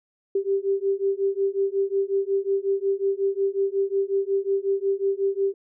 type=beating tone pair; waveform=sine; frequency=390 / 395.5 Hz; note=G4 / G4; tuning=-9 / +15 cents; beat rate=5.5 Hz; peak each=-24 dBFS; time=0.35-5.54 s; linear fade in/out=5 ms; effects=none